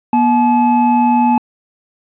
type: tone pair together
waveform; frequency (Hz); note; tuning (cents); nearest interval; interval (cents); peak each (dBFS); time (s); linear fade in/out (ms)
triangle; 240.8 / 860; B3 / A5; -44 / -40; octave + minor seventh; 2204; -10; 0.13-1.38; 2
effects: resampled to 8000 Hz